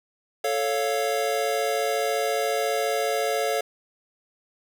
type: chord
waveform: square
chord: A augmented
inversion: none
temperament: equal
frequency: 440 / 554.4 / 698.5 Hz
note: A4 / C#5 / E#5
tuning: 0 / 0 / 0 cents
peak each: -28 dBFS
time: 0.44-3.61 s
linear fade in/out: 5 ms
effects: none